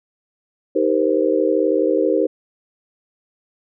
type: chord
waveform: sine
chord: C minor seventh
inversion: first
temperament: just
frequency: 314 / 392.4 / 470.9 / 523.3 Hz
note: Eb4 / G4 / Bb4 / C5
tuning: +16 / +2 / +18 / 0 cents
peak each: -20 dBFS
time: 0.75-2.27 s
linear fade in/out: 10 ms
effects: none